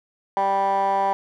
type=tone with band-pass filter; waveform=15% pulse; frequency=196 Hz; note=G3; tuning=in tune; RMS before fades=-21 dBFS; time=0.37-1.13 s; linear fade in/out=0 ms; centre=890 Hz; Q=7.5; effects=none